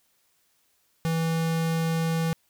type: tone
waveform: square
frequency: 163.7 Hz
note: E3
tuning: 12 cents flat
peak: -24 dBFS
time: 1.05-2.33 s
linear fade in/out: 0 ms
effects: white hiss -68 dBFS RMS until 2.49 s

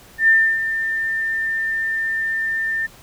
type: tone with ADSR envelope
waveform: sine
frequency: 1796 Hz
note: A6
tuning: 35 cents sharp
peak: -9 dBFS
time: 0.18-2.87 s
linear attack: 100 ms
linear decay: 300 ms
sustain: -10 dB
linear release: 16 ms
effects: pink hiss -46 dBFS RMS until 3.02 s

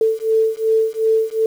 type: beating tone pair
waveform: sine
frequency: 442.1 / 444.8 Hz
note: A4 / A4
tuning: +8 / +19 cents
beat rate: 2.7 Hz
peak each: -17 dBFS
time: 0.01-1.46 s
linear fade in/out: 2 ms
effects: 7-bit

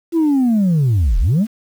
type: linear two-way sweep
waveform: sine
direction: down then up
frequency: 341.8 to 34.88 to 237.2 Hz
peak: -9 dBFS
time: 0.12-1.47 s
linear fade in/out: 50 ms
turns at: 1.19 s
effects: tanh soft clip ceiling -10 dBFS + 7-bit

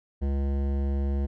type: tone with hard clipping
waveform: sine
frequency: 69.3 Hz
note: C#2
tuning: in tune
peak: -26 dBFS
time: 0.21-1.27 s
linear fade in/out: 20 ms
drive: 15 dB
effects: none

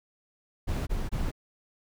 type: noise bursts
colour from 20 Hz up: brown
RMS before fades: -29 dBFS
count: 3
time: 0.67-1.316 s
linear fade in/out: 20 ms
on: 200 ms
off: 23 ms
effects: none

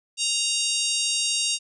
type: harmonic tone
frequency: 932.3 Hz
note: A#5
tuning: in tune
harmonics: 3 / 4 / 5 / 6 / 7 / 8 / 9 / 10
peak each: -28 / -29 / -30 / -31 / -31 / -32 / -33 / -33 dBFS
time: 0.17-1.59 s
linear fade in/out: 50 ms
effects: none

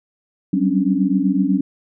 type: tone cluster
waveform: sine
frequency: 187.4 / 195.4 / 267.2 / 287.7 Hz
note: F#3 / G3 / C4 / D4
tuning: +22 / -5 / +36 / -36 cents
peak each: -20 dBFS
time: 0.53-1.61 s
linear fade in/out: 5 ms
effects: none

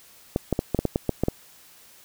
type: clicks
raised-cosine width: 2 ms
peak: -8 dBFS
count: 10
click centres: 0.361 / 0.527 / 0.591 / 0.747 / 0.79 / 0.853 / 0.959 / 1.093 / 1.236 / 1.284 s
effects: white hiss -52 dBFS RMS until 2.04 s

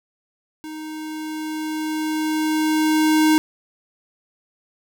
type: tone with level ramp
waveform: square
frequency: 311.1 Hz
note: D#4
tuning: in tune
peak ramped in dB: -32 to -13 dBFS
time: 0.64-3.38 s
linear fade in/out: 0 ms
effects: none

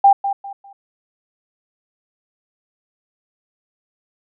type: tone with echo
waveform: sine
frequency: 794 Hz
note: G5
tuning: 22 cents sharp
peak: -6 dBFS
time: 0.04-0.13 s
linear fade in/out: 5 ms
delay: 200 ms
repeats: 3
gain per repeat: -11 dB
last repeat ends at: 0.73 s
effects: none

